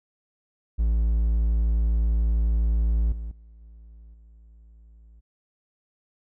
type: tone with level steps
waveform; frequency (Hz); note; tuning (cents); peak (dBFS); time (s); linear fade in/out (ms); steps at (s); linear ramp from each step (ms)
triangle; 55.8; A1; +25; -17 / -28 / -44 / -42 / -46; 0.78-5.21; 20; 3.12 / 3.31 / 3.61 / 4.14; 2
effects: none